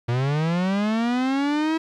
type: linear sweep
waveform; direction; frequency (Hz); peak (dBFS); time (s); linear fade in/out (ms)
45% pulse; up; 115.8 to 325.6; -20; 0.08-1.78; 10
effects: low-pass 4000 Hz 12 dB/octave + 10-bit